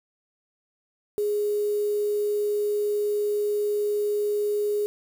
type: tone with quantisation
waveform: sine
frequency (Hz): 415.3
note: G#4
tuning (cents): 0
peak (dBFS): -22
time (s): 1.18-4.86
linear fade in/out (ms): 0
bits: 7
effects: none